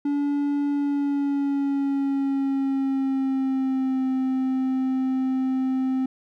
triangle tone with pitch glide, 286.6 to 261.3 Hz, D4 to C4, -42 to -2 cents, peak -19 dBFS, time 0.05-6.06 s, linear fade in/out 5 ms, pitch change -160 cents, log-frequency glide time 0.69-4.07 s, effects none

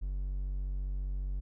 triangle tone, 47.36 Hz, F#1, 41 cents sharp, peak -30 dBFS, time 0.01-1.41 s, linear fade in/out 20 ms, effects none

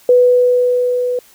sine tone with level ramp, 494.7 Hz, B4, 3 cents sharp, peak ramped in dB -5 to -15 dBFS, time 0.09-1.19 s, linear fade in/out 2 ms, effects white hiss -47 dBFS RMS until 1.34 s

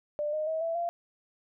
sine tone with pitch steps, 594 / 616 / 638.8 / 662.5 / 687.1 Hz, D5 / D#5 / D#5 / E5 / F5, +20 / -17 / +45 / +9 / -28 cents, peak -28 dBFS, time 0.19-0.89 s, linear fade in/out 0 ms, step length 140 ms, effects none

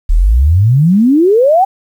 sine exponential sweep, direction up, 35.26 to 800 Hz, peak -5 dBFS, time 0.09-1.65 s, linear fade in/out 10 ms, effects 7-bit

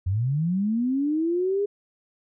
sine linear sweep, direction up, 86 to 413.2 Hz, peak -21 dBFS, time 0.06-1.66 s, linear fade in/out 10 ms, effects none

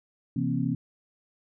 sine tone cluster, 131.2 / 167.4 / 237.3 / 270 Hz, C3 / E3 / A#3 / C#4, +5 / +27 / +31 / -45 cents, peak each -30 dBFS, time 0.36-0.75 s, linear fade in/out 5 ms, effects none

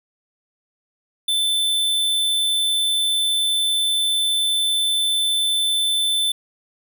square tone, 3529 Hz, A7, 4 cents sharp, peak -18 dBFS, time 1.28-6.32 s, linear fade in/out 5 ms, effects none

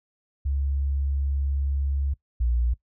sine tone pair in turn, 69.4 / 59.66 Hz, C#2 / A#1, +3 / +41 cents, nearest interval minor third, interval 262 cents, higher first, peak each -22 / -19 dBFS, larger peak second, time 0.45-2.14 / 2.4-2.74 s, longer first, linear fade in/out 10 ms, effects noise-tail reverb RT60 0.1 s tail -20 dB re dry + tanh soft clip ceiling -15 dBFS

